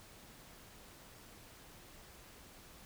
silence, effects pink hiss -57 dBFS RMS until 2.85 s

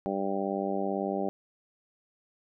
harmonic tone, 98 Hz, G2, in tune, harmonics 2 / 3 / 4 / 5 / 6 / 7 / 8, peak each -34 / -36 / -34 / -39 / -35 / -39 / -36 dBFS, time 0.06-1.29 s, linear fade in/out 0 ms, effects none

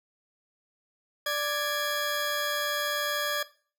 20% pulse tone pair together, 587.3 / 1661.2 Hz, D5 / G#6, 0 / 0 cents, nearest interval octave + tritone, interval 1800 cents, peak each -25 dBFS, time 1.26-3.43 s, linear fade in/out 5 ms, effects noise-tail reverb RT60 0.4 s tail -17 dB re dry

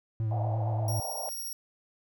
triangle tone with vibrato, 110 Hz, A2, in tune, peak -25 dBFS, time 0.2-1 s, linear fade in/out 0 ms, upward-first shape sine, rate 8.6 Hz, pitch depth 35 cents each way
pink band-pass noise, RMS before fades -38 dBFS, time 0.31-1.29 s, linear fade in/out 0 ms, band 590 to 810 Hz, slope 48 dB/octave
5% pulse tone with tremolo, 5620 Hz, F8, 10 cents sharp, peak -28 dBFS, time 0.88-1.53 s, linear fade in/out 2 ms, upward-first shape triangle, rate 14 Hz, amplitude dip 25%
effects none

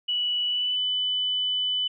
sine tone with pitch glide, 2948 to 3000 Hz, F#7 to F#7, -7 to +23 cents, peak -23 dBFS, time 0.08-1.88 s, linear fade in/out 10 ms, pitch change +30 cents, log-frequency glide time 0.46-0.79 s, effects none

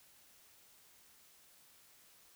silence, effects white hiss -64 dBFS RMS until 2.35 s

